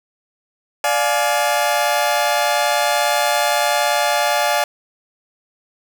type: chord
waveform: sawtooth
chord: D diminished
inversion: none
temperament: just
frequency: 587.3 / 704.8 / 845.8 Hz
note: D5 / F5 / Ab5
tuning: 0 / +16 / +31 cents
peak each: -16 dBFS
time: 0.84-4.64 s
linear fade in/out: 2 ms
effects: none